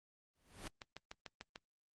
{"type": "noise with exponential growth", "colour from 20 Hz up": "pink", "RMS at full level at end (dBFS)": -43, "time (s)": [0.35, 0.68], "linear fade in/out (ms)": 5, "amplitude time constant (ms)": 70}
{"type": "click train", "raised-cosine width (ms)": 0.2, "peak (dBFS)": -29, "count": 7, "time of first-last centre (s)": [0.67, 1.559], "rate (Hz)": 6.75}
{"effects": ["low-pass 10000 Hz 12 dB/octave", "Opus 32 kbps"]}